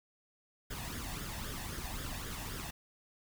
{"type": "noise with flanger", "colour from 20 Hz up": "pink", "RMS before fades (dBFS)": -41, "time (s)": [0.7, 2.71], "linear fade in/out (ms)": 10, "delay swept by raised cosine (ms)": [0.58, 1.15], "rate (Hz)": 3.8, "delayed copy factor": 0.6, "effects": []}